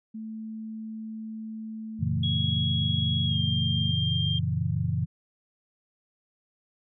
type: tone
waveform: sine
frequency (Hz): 220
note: A3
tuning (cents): 0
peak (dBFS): -34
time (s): 0.14-3.92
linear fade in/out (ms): 10
type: chord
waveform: sine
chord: F# dominant seventh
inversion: none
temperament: equal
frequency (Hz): 92.5 / 116.54 / 138.59 / 164.81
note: F#2 / A#2 / C#3 / E3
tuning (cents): 0 / 0 / 0 / 0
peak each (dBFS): -30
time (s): 1.99-5.06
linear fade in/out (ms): 20
type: tone with pitch glide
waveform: sine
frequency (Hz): 3322 to 3192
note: G#7 to G7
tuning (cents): 0 to +31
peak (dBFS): -28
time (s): 2.23-4.39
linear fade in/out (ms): 5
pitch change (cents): -69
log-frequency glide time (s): 3.26-3.4
effects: none